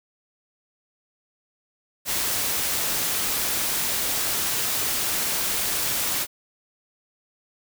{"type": "noise", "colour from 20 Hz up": "white", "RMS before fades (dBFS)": -25, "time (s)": [2.05, 6.27], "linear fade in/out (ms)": 50, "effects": []}